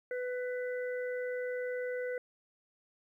harmonic tone, 498 Hz, B4, 14 cents sharp, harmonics 1 / 3 / 4, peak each -34 / -44 / -46 dBFS, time 0.11-2.18 s, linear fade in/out 2 ms, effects 12-bit

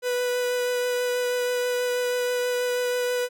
45% pulse tone with vibrato, 493.9 Hz, B4, in tune, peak -23 dBFS, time 0.02-3.29 s, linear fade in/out 50 ms, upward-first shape triangle, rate 6.2 Hz, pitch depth 12 cents each way, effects none

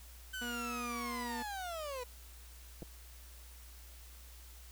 30% pulse linear sweep, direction down, 1540 to 480 Hz, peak -37 dBFS, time 0.33-2.04 s, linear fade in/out 10 ms
sawtooth tone, 240 Hz, B3, 49 cents flat, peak -37 dBFS, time 0.41-1.43 s, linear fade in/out 10 ms
clicks, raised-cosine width 2 ms, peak -33 dBFS, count 2, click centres 2.822 / 2.828 s
effects added 60 Hz sine -52 dBFS peak until 4.71 s + white hiss -58 dBFS RMS until 4.71 s

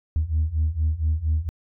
sine beating tone pair, 76 / 80.3 Hz, D#2 / E2, -40 / -45 cents, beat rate 4.3 Hz, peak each -23 / -21 dBFS, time 0.16-1.49 s, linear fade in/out 0 ms, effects tanh soft clip ceiling -15 dBFS

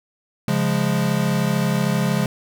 square chord, Db major, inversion none, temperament equal, 138.59 / 174.61 / 207.7 Hz, Db3 / F3 / Ab3, 0 / 0 / 0 cents, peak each -23 dBFS, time 0.48-2.26 s, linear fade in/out 2 ms, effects none

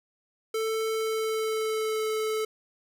square tone with pitch glide, 442.6 to 435.2 Hz, A4 to A4, +10 to -19 cents, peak -27 dBFS, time 0.54-2.45 s, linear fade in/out 5 ms, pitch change -29 cents, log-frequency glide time 0.92-2.08 s, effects none

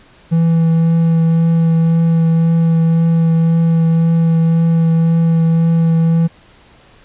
triangle tone with vibrato, 164.81 Hz, E3, in tune, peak -7 dBFS, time 0.31-6.28 s, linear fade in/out 20 ms, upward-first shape triangle, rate 1.9 Hz, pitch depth 12 cents each way, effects pink hiss -46 dBFS RMS until 7.04 s + resampled to 8000 Hz

